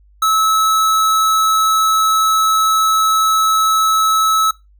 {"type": "tone", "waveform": "square", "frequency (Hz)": 1299, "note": "E6", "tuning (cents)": -26, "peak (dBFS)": -12, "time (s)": [0.22, 4.51], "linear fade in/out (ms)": 5, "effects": ["noise-tail reverb RT60 0.2 s tail -20 dB re dry", "added 50 Hz sine -46 dBFS peak until 4.79 s"]}